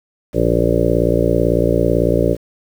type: harmonic tone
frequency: 58 Hz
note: A#1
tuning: 8 cents flat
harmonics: 1 / 2 / 3 / 5 / 6 / 7 / 8 / 9 / 10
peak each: -21 / -21 / -21 / -21 / -21 / -21 / -21 / -21 / -21 dBFS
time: 0.33-2.37 s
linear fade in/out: 50 ms
effects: 7-bit